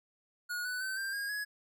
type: tone with pitch steps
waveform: square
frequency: 1448 / 1491.3 / 1535.9 / 1581.8 / 1629.1 / 1677.8 Hz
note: F#6 / F#6 / G6 / G6 / G#6 / G#6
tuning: -38 / +13 / -36 / +15 / -34 / +17 cents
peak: -35 dBFS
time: 0.49-1.45 s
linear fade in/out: 20 ms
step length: 160 ms
effects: none